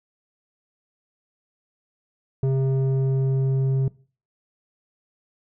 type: tone with low-pass filter sweep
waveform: square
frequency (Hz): 133.7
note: C3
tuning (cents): +38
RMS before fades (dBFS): -21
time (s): 2.43-3.88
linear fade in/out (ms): 2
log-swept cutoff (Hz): 410 to 270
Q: 1.1
effects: noise-tail reverb RT60 0.4 s tail -21 dB re dry